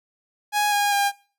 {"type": "tone with pitch steps", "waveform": "sawtooth", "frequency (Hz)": [830.6, 817.7, 805.1], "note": ["G#5", "G#5", "G5"], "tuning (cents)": [0, -27, 46], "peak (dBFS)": -15, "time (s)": [0.52, 1.12], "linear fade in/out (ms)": 50, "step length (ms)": 200, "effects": ["noise-tail reverb RT60 0.4 s tail -21 dB re dry"]}